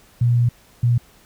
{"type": "tone bursts at uneven times", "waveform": "sine", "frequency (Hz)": 120, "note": "B2", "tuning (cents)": -49, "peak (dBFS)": -13, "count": 2, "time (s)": [[0.21, 0.49], [0.83, 0.98]], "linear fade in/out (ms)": 5, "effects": ["pink hiss -52 dBFS RMS until 1.25 s"]}